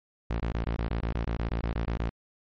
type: tone bursts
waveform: sawtooth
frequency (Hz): 56.9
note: A#1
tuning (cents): -41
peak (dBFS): -23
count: 15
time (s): 0.3-2.094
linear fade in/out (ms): 5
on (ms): 100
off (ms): 21
effects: low-pass 3000 Hz 12 dB/octave + MP3 32 kbps